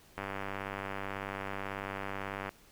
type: click train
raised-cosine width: 0.5 ms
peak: -22 dBFS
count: 228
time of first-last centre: 0.18-2.492 s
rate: 98.2 Hz
effects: pink hiss -60 dBFS RMS until 2.71 s